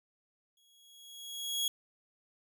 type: tone with exponential growth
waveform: sawtooth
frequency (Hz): 3322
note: G#7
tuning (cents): 0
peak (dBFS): -25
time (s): 0.57-1.68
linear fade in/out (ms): 2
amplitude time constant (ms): 240
effects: none